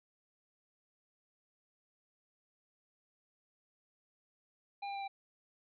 square tone with pitch steps, 803 / 797.5 / 791.9 / 786.5 Hz, G5 / G5 / G5 / G5, +41 / +30 / +17 / +6 cents, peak -39 dBFS, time 4.82-5.08 s, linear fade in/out 10 ms, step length 65 ms, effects resampled to 11025 Hz

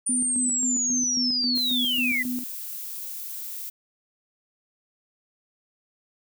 sine linear sweep, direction down, 9397 to 1946 Hz, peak -22 dBFS, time 0.06-2.23 s, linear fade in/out 10 ms
sine tone with tremolo, 248.4 Hz, B3, 10 cents sharp, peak -26 dBFS, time 0.09-2.44 s, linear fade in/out 5 ms, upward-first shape square, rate 3.7 Hz, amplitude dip 60%
violet noise, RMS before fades -35 dBFS, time 1.55-3.7 s, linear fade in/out 10 ms
effects none

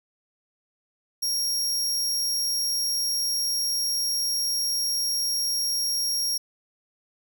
sawtooth tone, 5588 Hz, F8, in tune, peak -21 dBFS, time 1.22-6.38 s, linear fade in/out 10 ms, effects none

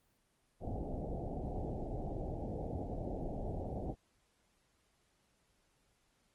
pink low-pass noise, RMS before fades -40 dBFS, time 0.6-3.95 s, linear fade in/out 50 ms, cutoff 810 Hz, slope 96 dB/octave, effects pink hiss -75 dBFS RMS until 6.34 s + Opus 24 kbps

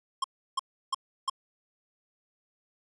square tone bursts, 1070 Hz, C6, 38 cents sharp, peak -26 dBFS, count 4, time 0.22-1.298 s, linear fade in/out 5 ms, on 22 ms, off 330 ms, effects resampled to 24000 Hz

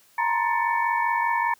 sine tone cluster, 901 / 946 / 1042 / 1767 / 2240 Hz, A5 / A#5 / C6 / A6 / C#7, +41 / +25 / -7 / +7 / +18 cents, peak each -30 / -23 / -30 / -28 / -32 dBFS, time 0.18-1.54 s, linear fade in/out 5 ms, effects white hiss -58 dBFS RMS until 1.59 s + high-pass 60 Hz 12 dB/octave

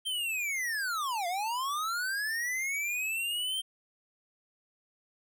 square linear two-way sweep, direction down then up, 3169 to 678 to 3169 Hz, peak -31 dBFS, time 0.05-3.62 s, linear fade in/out 20 ms, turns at 1.27 s, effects none

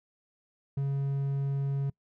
triangle tone, 138.59 Hz, C#3, in tune, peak -25 dBFS, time 0.77-1.9 s, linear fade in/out 5 ms, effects noise-tail reverb RT60 0.1 s tail -25 dB re dry

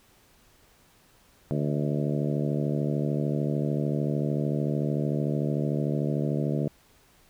harmonic tone with a mistuned harmonic, 73.42 Hz, D2, in tune, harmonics 2 / 3 / 4 / 5 / 6 / 7 / 8 / 9, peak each -27 / -31 / -33 / -35 / -37 / -38 / -39 / -40 dBFS, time 1.51-6.68 s, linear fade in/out 0 ms, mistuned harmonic 9, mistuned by -36 cents, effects pink hiss -60 dBFS RMS until 7.29 s

